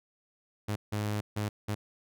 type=tone bursts at uneven times; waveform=sawtooth; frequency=104.9 Hz; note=G#2; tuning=18 cents sharp; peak=-26 dBFS; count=4; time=0.68-0.76 / 0.92-1.21 / 1.36-1.49 / 1.68-1.75 s; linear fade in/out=10 ms; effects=none